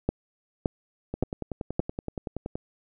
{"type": "two click trains", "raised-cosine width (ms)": 2, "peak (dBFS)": [-18, -10], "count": [16, 4], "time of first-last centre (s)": [[1.14, 2.555], [0.09, 1.795]], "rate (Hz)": [10.6, 1.76], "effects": []}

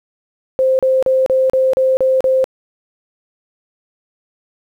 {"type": "tone bursts", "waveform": "sine", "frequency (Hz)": 523.3, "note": "C5", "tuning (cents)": 0, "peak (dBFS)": -10, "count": 8, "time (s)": [0.59, 2.442], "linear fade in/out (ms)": 0, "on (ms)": 200, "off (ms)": 36, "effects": ["8-bit"]}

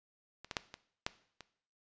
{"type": "clicks", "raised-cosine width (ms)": 0.2, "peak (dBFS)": [-30, -21, -14, -27, -15, -30], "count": 6, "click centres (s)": [0.446, 0.512, 0.568, 0.741, 1.065, 1.407], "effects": ["noise-tail reverb RT60 0.6 s tail -17 dB re dry", "resampled to 16000 Hz"]}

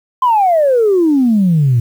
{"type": "exponential sweep", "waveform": "sine", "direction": "down", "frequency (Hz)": [1046.5, 114], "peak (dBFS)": -7, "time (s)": [0.22, 1.8], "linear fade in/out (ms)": 5, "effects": ["tanh soft clip ceiling -4 dBFS", "7-bit"]}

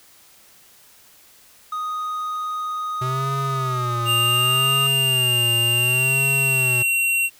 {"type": "tone", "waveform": "triangle", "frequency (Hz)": 1244.5, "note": "D#6", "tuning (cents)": 0, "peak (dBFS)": -22, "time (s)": [1.72, 4.87], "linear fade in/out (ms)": 5}
{"type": "tone with vibrato", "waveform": "square", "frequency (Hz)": 126.8, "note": "B2", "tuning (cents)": 46, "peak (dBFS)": -24, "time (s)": [3.01, 6.83], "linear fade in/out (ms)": 10, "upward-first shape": "sine", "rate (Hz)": 0.68, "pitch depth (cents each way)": 130}
{"type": "tone with pitch glide", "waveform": "square", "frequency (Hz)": [2799, 2738], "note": ["F7", "F7"], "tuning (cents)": [3, -35], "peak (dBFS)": -18, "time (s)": [4.05, 7.3], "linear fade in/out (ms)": 50, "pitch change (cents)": -38, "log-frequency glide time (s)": [5.66, 6.24]}
{"effects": ["white hiss -51 dBFS RMS until 7.39 s"]}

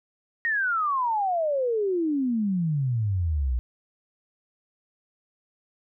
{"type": "exponential sweep", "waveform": "sine", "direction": "down", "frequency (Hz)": [1889, 58.27], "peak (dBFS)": -22, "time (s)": [0.45, 3.59], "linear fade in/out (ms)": 0, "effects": []}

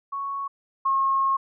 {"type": "tone pair in turn", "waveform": "sine", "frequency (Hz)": [1108.7, 1082.1], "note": ["C#6", "C#6"], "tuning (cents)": [0, -42], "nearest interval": "unison", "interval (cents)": 42, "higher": "first", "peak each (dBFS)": [-27, -19], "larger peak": "second", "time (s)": [[0.12, 0.48], [0.85, 1.37]], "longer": "second", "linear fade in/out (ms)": 10, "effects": []}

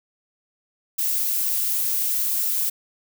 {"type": "noise", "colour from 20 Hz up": "violet", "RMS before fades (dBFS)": -23, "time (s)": [0.98, 2.7], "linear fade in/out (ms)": 10, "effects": []}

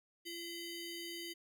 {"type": "ring-modulated tone", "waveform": "25% pulse", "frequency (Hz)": 1692, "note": "G#6", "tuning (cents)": 32, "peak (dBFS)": -36, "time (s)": [0.25, 1.34], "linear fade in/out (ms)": 20, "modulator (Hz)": 1350, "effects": []}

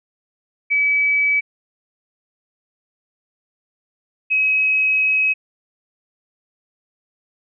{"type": "tone pair in turn", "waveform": "sine", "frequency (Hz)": [2289, 2549], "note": ["D7", "D#7"], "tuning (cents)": [-45, 41], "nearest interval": "major second", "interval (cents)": 186, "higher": "second", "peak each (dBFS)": -14, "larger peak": "neither", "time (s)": [[0.7, 1.41], [4.3, 5.34]], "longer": "second", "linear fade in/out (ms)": 20, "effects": []}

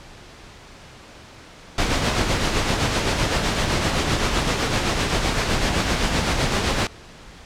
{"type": "noise with tremolo", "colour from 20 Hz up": "pink", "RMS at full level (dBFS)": -19, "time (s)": [1.78, 6.87], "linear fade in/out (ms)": 2, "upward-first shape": "sine", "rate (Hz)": 7.8, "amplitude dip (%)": 40, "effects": ["pink hiss -43 dBFS RMS until 7.45 s", "low-pass 6000 Hz 12 dB/octave"]}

